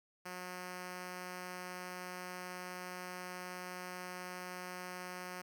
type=tone; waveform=5% pulse; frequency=181.2 Hz; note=F#3; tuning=36 cents flat; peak=-32 dBFS; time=0.25-5.42 s; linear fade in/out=10 ms; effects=none